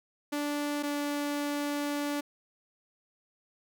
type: tone pair in turn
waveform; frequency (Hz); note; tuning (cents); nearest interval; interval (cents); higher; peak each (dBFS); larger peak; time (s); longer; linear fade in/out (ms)
sawtooth; 291.9 / 289.9; D4 / D4; -10 / -22; unison; 12; first; -26; neither; 0.32-0.83 / 0.83-2.21; second; 10
effects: none